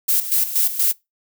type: noise with tremolo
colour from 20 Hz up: violet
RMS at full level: -17 dBFS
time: 0.08-0.93 s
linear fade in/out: 10 ms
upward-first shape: square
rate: 4.2 Hz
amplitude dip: 70%
effects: noise-tail reverb RT60 0.2 s tail -23 dB re dry